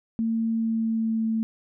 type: tone with pitch glide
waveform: sine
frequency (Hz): 226.1 to 223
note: A3 to A3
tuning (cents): +47 to +23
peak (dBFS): -22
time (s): 0.19-1.43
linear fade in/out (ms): 0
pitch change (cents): -24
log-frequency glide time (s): 0.5-1.26
effects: none